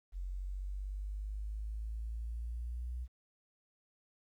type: exponential sweep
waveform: sine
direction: up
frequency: 45.17 to 61.74 Hz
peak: -37 dBFS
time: 0.12-3.08 s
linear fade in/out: 50 ms
effects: 12-bit